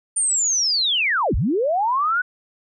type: linear two-way sweep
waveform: sine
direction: down then up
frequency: 9100 to 35.54 to 1503 Hz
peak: -17 dBFS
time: 0.16-2.22 s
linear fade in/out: 10 ms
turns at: 1.35 s
effects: none